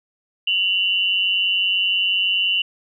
sine tone pair together, 2771 / 2961 Hz, F7 / F#7, -14 / +1 cents, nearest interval minor second, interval 115 cents, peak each -20 / -19 dBFS, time 0.47-2.62 s, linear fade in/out 5 ms, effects none

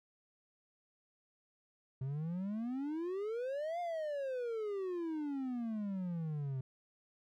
triangle exponential two-way sweep, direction up then down, 128.3 to 711 to 128.3 Hz, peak -34 dBFS, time 2.01-6.61 s, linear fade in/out 5 ms, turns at 3.8 s, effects none

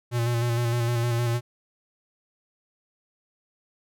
square tone with vibrato, 118.8 Hz, A#2, 33 cents sharp, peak -23 dBFS, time 0.11-1.41 s, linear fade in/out 50 ms, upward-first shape square, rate 6.5 Hz, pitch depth 28 cents each way, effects none

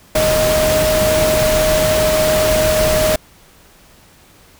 sine tone in noise, 622.3 Hz, D#5, in tune, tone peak -13 dBFS, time 0.15-3.16 s, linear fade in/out 5 ms, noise pink, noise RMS -18 dBFS, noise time 0.15-3.16 s, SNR +2 dB, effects pink hiss -47 dBFS RMS until 4.59 s

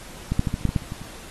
clicks, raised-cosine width 5 ms, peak -10 / -6 / -10 / -11 / -27 / -7 / -12 / -8 / -27 / -18 / -26 dBFS, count 11, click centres 0.32 / 0.394 / 0.472 / 0.541 / 0.611 / 0.653 / 0.691 / 0.762 / 0.822 / 0.921 / 1.017 s, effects pink hiss -42 dBFS RMS until 1.3 s + AAC 32 kbps

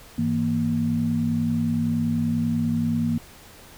sine tone cluster, 100.7 / 162.8 / 233.2 Hz, G2 / E3 / A#3, +47 / -21 / +1 cents, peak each -30 / -26 / -22 dBFS, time 0.18-3.18 s, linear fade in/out 5 ms, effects pink hiss -47 dBFS RMS until 3.77 s

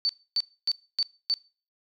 sine tone bursts, 4538 Hz, C#8, 40 cents sharp, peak -22 dBFS, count 5, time 0.05-1.34 s, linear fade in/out 0 ms, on 42 ms, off 270 ms, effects noise-tail reverb RT60 0.4 s tail -24 dB re dry

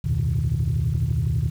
sine tone cluster, 70.7 / 84.8 / 110 / 122.1 / 153.8 Hz, C#2 / E2 / A2 / B2 / D#3, +35 / +50 / 0 / -19 / -20 cents, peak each -27 / -25 / -27 / -23 / -25 dBFS, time 0.04-1.5 s, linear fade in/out 10 ms, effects tanh soft clip ceiling -14 dBFS + 8-bit

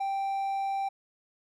triangle tone, 784 Hz, G5, in tune, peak -26 dBFS, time 0-0.89 s, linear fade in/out 10 ms, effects none

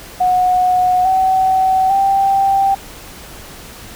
sine tone with pitch steps, 731 / 756.8 / 783.5 Hz, F#5 / F#5 / G5, -21 / +39 / -1 cents, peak -10 dBFS, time 0.2-2.75 s, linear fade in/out 10 ms, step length 850 ms, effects added 50 Hz sine -43 dBFS peak until 3.95 s + pink hiss -35 dBFS RMS until 3.95 s

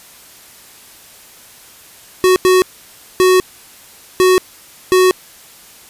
square tone bursts at uneven times, 370 Hz, F#4, in tune, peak -8 dBFS, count 5, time 2.24-2.36 / 2.45-2.62 / 3.2-3.4 / 4.2-4.38 / 4.92-5.11 s, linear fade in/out 0 ms, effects white hiss -41 dBFS RMS until 5.89 s + resampled to 32000 Hz

